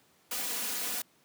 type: noise with comb filter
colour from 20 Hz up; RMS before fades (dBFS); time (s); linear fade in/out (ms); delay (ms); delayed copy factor
white; -34; 0.31-1.02; 5; 4.1; +0.9
effects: pink hiss -65 dBFS RMS until 1.24 s + high-pass 150 Hz 12 dB/octave